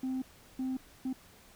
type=tone bursts at uneven times; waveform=sine; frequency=260.1 Hz; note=C4; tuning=10 cents flat; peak=-29 dBFS; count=3; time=0.03-0.22 / 0.59-0.77 / 1.05-1.13 s; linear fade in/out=5 ms; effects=tanh soft clip ceiling -30 dBFS + pink hiss -58 dBFS RMS until 1.55 s